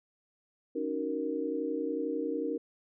sine chord, D# minor seventh, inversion third, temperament just, 280 / 311.1 / 373.4 / 466.7 Hz, C#4 / D#4 / F#4 / A#4, +18 / 0 / +16 / +2 cents, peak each -36 / -35 / -40 / -34 dBFS, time 0.75-2.58 s, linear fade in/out 10 ms, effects none

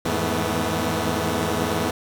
10% pulse tone cluster, 83.4 / 104.4 / 161 / 219.5 / 246.3 Hz, E2 / G#2 / E3 / A3 / B3, +21 / +10 / -41 / -4 / -5 cents, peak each -20 dBFS, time 0.05-1.91 s, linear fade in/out 5 ms, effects none

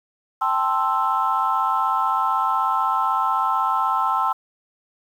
sine chord, A minor seventh, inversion third, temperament equal, 784 / 880 / 1046.5 / 1318.5 Hz, G5 / A5 / C6 / E6, 0 / 0 / 0 / 0 cents, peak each -25 / -24 / -22 / -22 dBFS, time 0.41-4.33 s, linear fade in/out 10 ms, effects tanh soft clip ceiling -9 dBFS + 8-bit

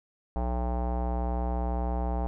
square tone with low-pass filter, 61 Hz, B1, 21 cents flat, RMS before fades -29 dBFS, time 0.36-2.27 s, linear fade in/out 0 ms, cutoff 800 Hz, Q 4.2, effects none

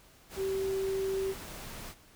sine tone in noise, 385.8 Hz, G4, 28 cents flat, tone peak -29 dBFS, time 0.36-1.35 s, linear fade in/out 50 ms, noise pink, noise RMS -44 dBFS, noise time 0.29-1.95 s, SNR +12 dB, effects pink hiss -59 dBFS RMS until 2.15 s

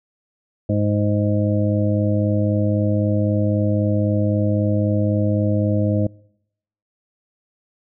harmonic tone, 103.83 Hz, G#2, in tune, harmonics 1 / 2 / 3 / 5 / 6, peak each -19 / -22 / -24 / -26 / -27 dBFS, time 0.69-6.07 s, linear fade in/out 5 ms, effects noise-tail reverb RT60 0.8 s tail -26 dB re dry

